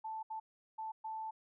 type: tone bursts at uneven times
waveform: sine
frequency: 880 Hz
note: A5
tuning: in tune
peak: -39 dBFS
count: 4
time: 0.04-0.23 / 0.3-0.4 / 0.78-0.92 / 1.04-1.31 s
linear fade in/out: 10 ms
effects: none